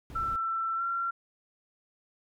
brown noise, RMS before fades -41 dBFS, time 0.1-0.36 s, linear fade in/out 0 ms
sine tone with pitch glide, 1338 to 1368.5 Hz, E6 to F6, +25 to -36 cents, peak -28 dBFS, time 0.15-1.11 s, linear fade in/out 10 ms, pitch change +39 cents, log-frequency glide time 0.76-0.82 s
effects none

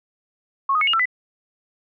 sine tone with pitch steps, 1095 / 1247 / 2199 / 2852 / 1337 / 1998 Hz, C#6 / D#6 / C#7 / F7 / E6 / B6, -22 / +3 / -14 / +36 / +24 / +20 cents, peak -16 dBFS, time 0.69-1.056 s, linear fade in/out 5 ms, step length 61 ms, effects none

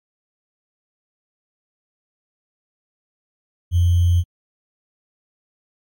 sine tone with sample-and-hold, 87.31 Hz, F2, in tune, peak -12 dBFS, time 3.71-4.24 s, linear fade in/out 50 ms, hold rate 3150 Hz, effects MP3 64 kbps

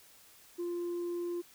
sine tone, 347.8 Hz, F4, 7 cents flat, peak -31 dBFS, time 0.58-1.42 s, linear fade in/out 20 ms, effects tanh soft clip ceiling -32 dBFS + white hiss -59 dBFS RMS until 1.54 s

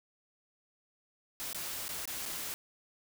white noise with dropouts, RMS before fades -39 dBFS, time 1.4-2.54 s, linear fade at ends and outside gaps 0 ms, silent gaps 1.53-1.547 / 1.881-1.891 / 2.055-2.076 / 2.255-2.26 s, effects none

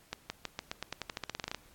accelerating click train, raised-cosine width 0.2 ms, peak -18 dBFS, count 18, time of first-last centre 0.13-1.546 s, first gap 170 ms, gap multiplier 0.9, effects pink hiss -62 dBFS RMS until 1.74 s + AAC 64 kbps

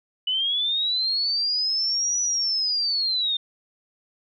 sine linear two-way sweep, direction up then down, 2960 to 5920 to 3608 Hz, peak -21 dBFS, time 0.27-3.37 s, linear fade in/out 5 ms, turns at 2.21 s, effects none

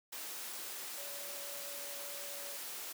sine tone in noise, 570 Hz, C#5, 48 cents sharp, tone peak -51 dBFS, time 0.97-2.57 s, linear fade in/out 10 ms, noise white, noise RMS -44 dBFS, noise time 0.12-2.93 s, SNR -10 dB, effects high-pass 300 Hz 12 dB/octave

